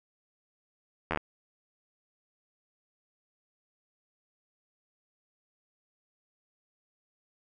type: slowing click train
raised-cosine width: 0.5 ms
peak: -14 dBFS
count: 6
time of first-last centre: 1.11-1.174 s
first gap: 12 ms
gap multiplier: 1.03
effects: none